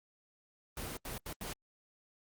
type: noise bursts at uneven times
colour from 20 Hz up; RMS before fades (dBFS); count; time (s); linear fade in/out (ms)
pink; -41; 4; 0.77-0.97 / 1.05-1.18 / 1.26-1.33 / 1.41-1.53; 2
effects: Opus 24 kbps